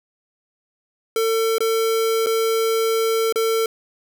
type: tone with dropouts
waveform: square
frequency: 450 Hz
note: A4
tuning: 39 cents sharp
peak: -18 dBFS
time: 1.16-3.66 s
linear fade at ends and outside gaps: 2 ms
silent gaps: 1.583-1.605 / 2.262-2.268 / 3.325-3.358 s
effects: none